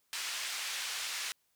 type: band-pass noise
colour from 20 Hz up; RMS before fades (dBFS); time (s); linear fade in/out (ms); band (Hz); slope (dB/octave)
pink; -38; 0.13-1.32; 0; 1900 to 8100; 12
effects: white hiss -75 dBFS RMS until 1.55 s